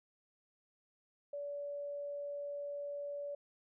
sine tone, 574 Hz, D5, 40 cents flat, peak -39 dBFS, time 1.33-3.35 s, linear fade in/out 5 ms, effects none

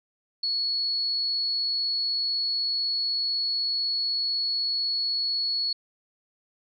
sine tone, 4378 Hz, C#8, 22 cents flat, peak -24 dBFS, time 0.43-5.73 s, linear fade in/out 5 ms, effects none

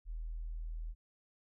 sine tone, 40.35 Hz, E1, 36 cents flat, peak -38 dBFS, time 0.05-0.95 s, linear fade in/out 50 ms, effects none

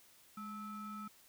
triangle ring-modulated tone, 546 Hz, C#5, 26 cents flat, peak -38 dBFS, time 0.37-1.08 s, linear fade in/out 5 ms, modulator 755 Hz, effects white hiss -64 dBFS RMS until 1.28 s

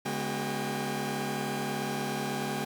sawtooth tone cluster, 142.1 / 208.2 / 244.9 / 374.8 / 803 Hz, C#3 / G#3 / B3 / F#4 / G5, +43 / +5 / -14 / +22 / +41 cents, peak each -34 / -32 / -34 / -34 / -33 dBFS, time 0.05-2.65 s, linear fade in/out 10 ms, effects 9-bit

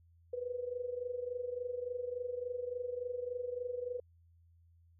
sine tone with amplitude modulation, 492.9 Hz, B4, 3 cents flat, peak -33 dBFS, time 0.33-4 s, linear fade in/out 5 ms, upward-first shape sine, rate 23.5 Hz, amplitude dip 75%, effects added 84 Hz sine -62 dBFS peak until 4.99 s

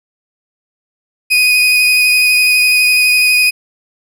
35% pulse tone with vibrato, 2489 Hz, D#7, in tune, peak -6 dBFS, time 1.3-3.51 s, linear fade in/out 20 ms, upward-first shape sine, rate 12 Hz, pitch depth 12 cents each way, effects none

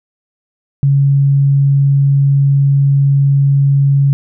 sine tone, 139.3 Hz, C#3, 9 cents sharp, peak -7 dBFS, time 0.83-4.13 s, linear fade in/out 0 ms, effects none

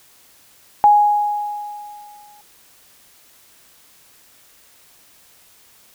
sine tone with exponential decay, 830 Hz, G#5, 1 cent flat, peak -6 dBFS, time 0.84-2.41 s, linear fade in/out 0 ms, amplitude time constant 340 ms, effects white hiss -51 dBFS RMS until 5.94 s

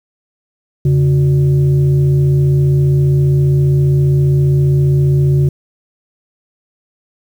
sine tone with frequency modulation, 140 Hz, C#3, 18 cents sharp, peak -8 dBFS, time 0.85-5.49 s, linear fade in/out 5 ms, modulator 225 Hz, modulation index 0.46, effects 7-bit

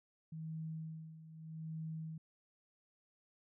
sine tone with tremolo, 159.5 Hz, D#3, 43 cents sharp, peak -40 dBFS, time 0.32-2.18 s, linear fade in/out 5 ms, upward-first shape sine, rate 0.81 Hz, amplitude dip 75%, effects none

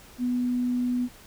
sine tone, 246.9 Hz, B3, in tune, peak -23 dBFS, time 0.18-1.09 s, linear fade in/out 50 ms, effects pink hiss -50 dBFS RMS until 1.26 s

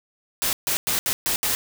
white noise bursts at uneven times, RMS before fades -23 dBFS, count 6, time 0.42-0.53 / 0.67-0.77 / 0.87-0.99 / 1.06-1.13 / 1.26-1.36 / 1.43-1.55 s, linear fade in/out 0 ms, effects none

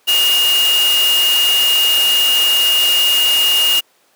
sine tone in noise, 2848 Hz, F7, 33 cents sharp, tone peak -11 dBFS, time 0.07-3.81 s, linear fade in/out 20 ms, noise white, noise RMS -20 dBFS, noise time 0.07-3.81 s, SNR +6 dB, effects pink hiss -55 dBFS RMS until 4.15 s + high-pass 400 Hz 12 dB/octave

